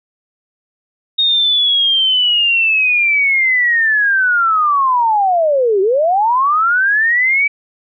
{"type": "linear two-way sweep", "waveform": "sine", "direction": "down then up", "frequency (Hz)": [3729, 370, 2309], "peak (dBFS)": -10, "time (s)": [1.18, 7.48], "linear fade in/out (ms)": 10, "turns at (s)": 5.81, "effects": []}